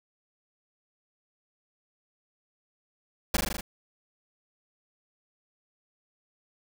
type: noise with echo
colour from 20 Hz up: pink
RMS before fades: -24 dBFS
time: 3.34-3.37 s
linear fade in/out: 5 ms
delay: 40 ms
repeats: 6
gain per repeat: -2 dB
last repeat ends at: 3.61 s
effects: none